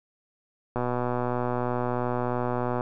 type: click train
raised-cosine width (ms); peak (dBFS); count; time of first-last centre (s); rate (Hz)
1; -14; 253; 0.76-2.809; 123
effects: none